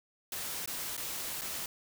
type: noise with dropouts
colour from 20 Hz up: white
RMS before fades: -38 dBFS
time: 0.32-1.66 s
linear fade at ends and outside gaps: 2 ms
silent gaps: 0.659-0.675 / 0.967-0.976 / 1.412-1.417 s
effects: none